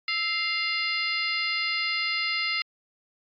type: harmonic tone with a mistuned harmonic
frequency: 698 Hz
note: F5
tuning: 1 cent flat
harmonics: 2 / 3 / 4 / 5 / 6 / 7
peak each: -36 / -28 / -32 / -39 / -33 / -33 dBFS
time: 0.08-2.62 s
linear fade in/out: 2 ms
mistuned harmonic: 2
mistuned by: -99 cents
effects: AAC 64 kbps